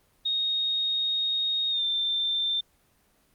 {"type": "tone with pitch glide", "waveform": "sine", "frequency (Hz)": [3729, 3573], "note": ["A#7", "A7"], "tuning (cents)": [0, 26], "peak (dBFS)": -24, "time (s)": [0.25, 2.61], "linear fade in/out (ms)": 10, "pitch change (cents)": -74, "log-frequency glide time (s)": [1.7, 1.83], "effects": ["pink hiss -65 dBFS RMS until 3.34 s", "Opus 24 kbps"]}